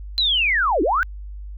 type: linear two-way sweep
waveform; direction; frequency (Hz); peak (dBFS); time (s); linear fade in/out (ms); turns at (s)
sine; down then up; 4101 to 276 to 1582; -16; 0.18-1.03; 0; 0.82
effects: added 50 Hz sine -31 dBFS peak until 1.57 s